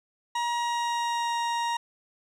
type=tone with pitch glide; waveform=40% pulse; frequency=950 to 939.1 Hz; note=A#5 to A#5; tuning=+33 to +13 cents; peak=-25 dBFS; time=0.35-1.77 s; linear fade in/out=5 ms; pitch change=-20 cents; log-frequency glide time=0.54-1.36 s; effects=low-pass 7000 Hz 12 dB/octave + 11-bit